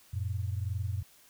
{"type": "tone pair together", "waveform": "sine", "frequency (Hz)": [91.29, 113.4], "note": ["F#2", "A#2"], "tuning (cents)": [-23, -47], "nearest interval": "major third", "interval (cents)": 376, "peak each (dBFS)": [-32, -35], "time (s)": [0.13, 1.03], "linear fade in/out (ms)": 10, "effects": ["white hiss -60 dBFS RMS until 1.29 s"]}